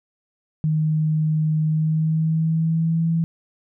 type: tone with pitch glide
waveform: sine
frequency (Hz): 155.56 to 164.81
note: D#3 to E3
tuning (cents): 0 to 0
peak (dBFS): -17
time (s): 0.64-3.24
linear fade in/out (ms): 0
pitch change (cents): +100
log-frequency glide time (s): 1.64-3.08
effects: none